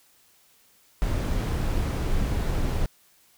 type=noise; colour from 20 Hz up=brown; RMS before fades=-25 dBFS; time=1.02-2.86 s; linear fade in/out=0 ms; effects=white hiss -60 dBFS RMS until 3.37 s